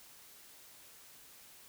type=silence; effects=white hiss -57 dBFS RMS until 1.68 s